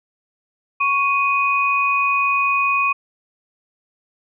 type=tone pair together; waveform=sine; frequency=1108.7 / 2491 Hz; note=C#6 / D#7; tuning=0 / +1 cents; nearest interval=octave + major second; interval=1401 cents; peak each=-18 dBFS; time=0.8-2.93 s; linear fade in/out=10 ms; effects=none